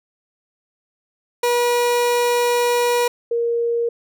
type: tone pair in turn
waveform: 30% pulse / sine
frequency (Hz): 482.7 / 469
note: B4 / A#4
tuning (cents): -40 / +11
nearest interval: unison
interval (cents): 49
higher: first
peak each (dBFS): -13 / -17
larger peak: first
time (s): 1.43-3.08 / 3.31-3.89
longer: first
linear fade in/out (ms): 5
effects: none